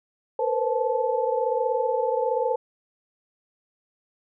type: tone cluster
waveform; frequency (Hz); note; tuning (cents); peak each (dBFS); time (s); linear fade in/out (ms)
sine; 464.5 / 499.8 / 521 / 871; A#4 / B4 / C5 / A5; -6 / +21 / -7 / -18; -27; 0.39-2.56; 5
effects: none